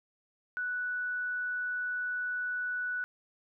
sine tone, 1480 Hz, F#6, in tune, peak -31 dBFS, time 0.57-3.04 s, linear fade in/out 0 ms, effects none

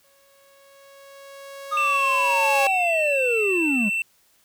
sawtooth tone with exponential growth, 553 Hz, C#5, 4 cents flat, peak -16 dBFS, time 0.04-2.67 s, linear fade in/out 2 ms, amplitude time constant 570 ms
triangle linear sweep, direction down, 1244.5 to 193.7 Hz, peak -19 dBFS, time 1.71-3.9 s, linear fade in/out 20 ms
triangle tone, 2684 Hz, E7, 31 cents sharp, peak -20 dBFS, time 1.77-4.02 s, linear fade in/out 2 ms
effects white hiss -61 dBFS RMS until 4.44 s

